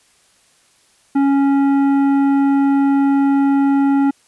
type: tone with tanh clipping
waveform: triangle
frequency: 277.2 Hz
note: C#4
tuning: in tune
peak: -13 dBFS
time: 1.15-4.11 s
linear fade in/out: 10 ms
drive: 15 dB
effects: white hiss -55 dBFS RMS until 4.27 s + resampled to 24000 Hz